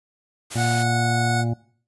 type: noise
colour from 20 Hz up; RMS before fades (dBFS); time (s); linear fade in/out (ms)
white; -32; 0.5-0.84; 20
type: harmonic tone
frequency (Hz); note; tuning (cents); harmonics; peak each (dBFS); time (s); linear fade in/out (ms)
117; A#2; +7; 1 / 2 / 3 / 5 / 6 / 7; -22 / -28 / -32 / -36 / -38 / -39; 0.55-1.54; 10
type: tone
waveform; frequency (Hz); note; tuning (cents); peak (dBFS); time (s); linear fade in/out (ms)
25% pulse; 734; F#5; -14; -18; 0.56-1.45; 50
effects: noise-tail reverb RT60 0.5 s tail -20 dB re dry + resampled to 24000 Hz